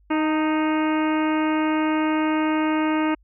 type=harmonic tone with a mistuned harmonic; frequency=311.1 Hz; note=D#4; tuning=in tune; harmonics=1 / 2 / 3 / 4 / 5 / 6 / 7 / 8 / 9; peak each=-20 / -30 / -28 / -31 / -34 / -38 / -35 / -38 / -39 dBFS; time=0.1-3.15 s; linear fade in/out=10 ms; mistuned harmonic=3; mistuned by=-25 cents; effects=added 50 Hz sine -54 dBFS peak until 3.23 s